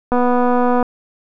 click train, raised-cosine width 1 ms, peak -4 dBFS, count 175, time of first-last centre 0.12-0.827 s, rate 246 Hz, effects none

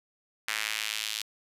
sawtooth tone with high-pass filter sweep, 108.1 Hz, A2, 30 cents flat, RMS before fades -33 dBFS, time 0.48-1.22 s, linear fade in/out 0 ms, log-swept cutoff 1900 to 3500 Hz, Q 1.6, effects resampled to 32000 Hz

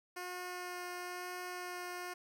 10% pulse tone with vibrato, 358.8 Hz, F4, 47 cents sharp, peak -33 dBFS, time 0.16-2.14 s, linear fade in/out 10 ms, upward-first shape sine, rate 1 Hz, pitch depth 9 cents each way, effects 12-bit

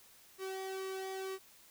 sawtooth tone with flanger, 381.7 Hz, G4, 46 cents flat, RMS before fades -41 dBFS, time 0.38-1.39 s, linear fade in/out 50 ms, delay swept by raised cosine 1.4 to 1.91 ms, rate 2.1 Hz, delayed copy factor -0.7, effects white hiss -61 dBFS RMS until 1.7 s

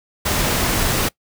pink noise, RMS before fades -19 dBFS, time 0.25-1.09 s, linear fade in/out 10 ms, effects noise-tail reverb RT60 0.1 s tail -22 dB re dry

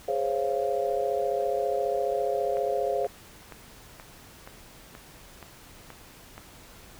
sine chord, Db major seventh, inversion second, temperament just, 415.8 / 519.7 / 554.4 / 693 Hz, Ab4 / C5 / Db5 / F5, +2 / -12 / 0 / -14 cents, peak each -30 dBFS, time 0.08-3.07 s, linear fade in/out 5 ms
click train, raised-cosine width 0.5 ms, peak -27 dBFS, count 9, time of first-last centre 2.57-6.38 s, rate 2.1 Hz
effects pink hiss -50 dBFS RMS until 6.99 s

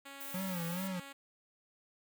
5% pulse tone, 277.1 Hz, C#4, 1 cent flat, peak -36 dBFS, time 0.05-1.13 s, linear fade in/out 10 ms
violet noise, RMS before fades -45 dBFS, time 0.2-0.88 s, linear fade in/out 10 ms
square tone with vibrato, 179.2 Hz, F3, 45 cents sharp, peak -37 dBFS, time 0.34-1 s, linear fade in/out 5 ms, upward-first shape sine, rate 2.4 Hz, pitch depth 120 cents each way
effects none

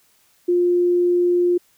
sine tone, 352.8 Hz, F4, 18 cents sharp, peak -14 dBFS, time 0.48-1.58 s, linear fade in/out 10 ms, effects white hiss -59 dBFS RMS until 1.77 s

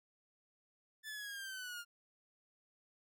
sawtooth linear sweep, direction down, 1760 to 1398 Hz, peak -40 dBFS, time 1.03-1.85 s, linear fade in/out 50 ms, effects none

